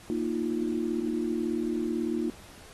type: chord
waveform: sine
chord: Bb suspended fourth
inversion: none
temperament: equal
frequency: 233.1 / 311.1 / 349.2 Hz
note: Bb3 / Eb4 / F4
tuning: 0 / 0 / 0 cents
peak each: -31 dBFS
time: 0.1-2.3 s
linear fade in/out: 0 ms
effects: pink hiss -51 dBFS RMS until 2.73 s + AAC 32 kbps